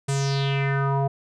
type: tone with low-pass filter sweep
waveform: square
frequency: 138.1 Hz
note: C#3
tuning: 6 cents flat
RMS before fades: -23 dBFS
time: 0.08-1.08 s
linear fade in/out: 10 ms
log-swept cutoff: 8700 to 720 Hz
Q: 4.2
effects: none